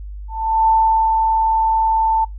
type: tone with ADSR envelope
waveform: sine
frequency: 889 Hz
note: A5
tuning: 18 cents sharp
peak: -10 dBFS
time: 0.28-2.25 s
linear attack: 400 ms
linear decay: 420 ms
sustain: -3 dB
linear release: 10 ms
effects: noise-tail reverb RT60 0.2 s tail -23 dB re dry + added 50 Hz sine -28 dBFS peak until 2.38 s